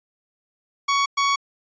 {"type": "tone bursts at uneven times", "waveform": "sawtooth", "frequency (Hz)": 1119, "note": "C#6", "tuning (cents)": 16, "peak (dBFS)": -14, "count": 2, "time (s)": [[0.88, 1.06], [1.17, 1.36]], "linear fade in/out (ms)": 10, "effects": ["resampled to 16000 Hz"]}